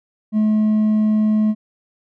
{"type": "tone with hard clipping", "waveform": "sine", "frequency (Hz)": 214.6, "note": "A3", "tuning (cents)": -43, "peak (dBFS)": -14, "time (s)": [0.32, 1.55], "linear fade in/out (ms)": 50, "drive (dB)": 2, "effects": []}